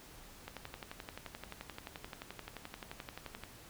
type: click train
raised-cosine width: 0.3 ms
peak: -27 dBFS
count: 35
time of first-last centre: 0.48-3.437 s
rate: 11.5 Hz
effects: pink hiss -55 dBFS RMS until 3.69 s